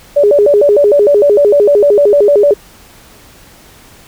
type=tone with vibrato; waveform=sine; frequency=487.6 Hz; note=B4; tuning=22 cents flat; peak=-4 dBFS; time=0.16-2.54 s; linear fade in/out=10 ms; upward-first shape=square; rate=6.6 Hz; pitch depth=290 cents each way; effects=pink hiss -40 dBFS RMS until 4.07 s